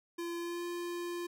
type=tone with pitch glide; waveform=square; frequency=342 to 347.8 Hz; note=F4 to F4; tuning=-36 to -7 cents; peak=-37 dBFS; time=0.18-1.27 s; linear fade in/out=10 ms; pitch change=+29 cents; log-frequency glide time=0.38-0.65 s; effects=none